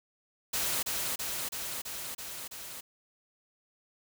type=noise with echo; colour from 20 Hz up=white; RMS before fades=-31 dBFS; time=0.53-0.83 s; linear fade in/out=10 ms; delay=330 ms; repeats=6; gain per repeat=-2 dB; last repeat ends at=2.81 s; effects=none